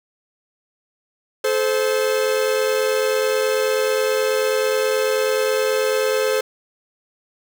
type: tone pair together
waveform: 45% pulse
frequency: 431.7 / 521 Hz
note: A4 / C5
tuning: -33 / -7 cents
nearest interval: minor third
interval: 326 cents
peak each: -20 dBFS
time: 1.44-6.41 s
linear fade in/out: 5 ms
effects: none